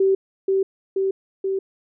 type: tone with echo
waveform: sine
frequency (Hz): 385.9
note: G4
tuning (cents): -27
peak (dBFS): -14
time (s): 0-0.15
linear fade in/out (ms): 5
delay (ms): 480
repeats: 3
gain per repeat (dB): -2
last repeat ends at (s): 1.59
effects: none